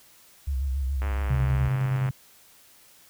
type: tone with vibrato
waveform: sine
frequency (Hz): 67.3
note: C2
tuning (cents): +49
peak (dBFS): -24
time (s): 0.47-1.69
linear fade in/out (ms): 10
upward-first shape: square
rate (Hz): 7.1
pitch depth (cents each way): 66
type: click train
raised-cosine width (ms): 0.5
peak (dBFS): -21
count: 110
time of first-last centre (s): 1.02-2.089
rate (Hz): 102
type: tone with tremolo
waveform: sine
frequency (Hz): 130.81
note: C3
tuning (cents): 0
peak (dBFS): -21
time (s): 1.3-2.11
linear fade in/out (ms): 5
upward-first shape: square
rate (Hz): 9.8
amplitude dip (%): 30
effects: white hiss -55 dBFS RMS until 3.09 s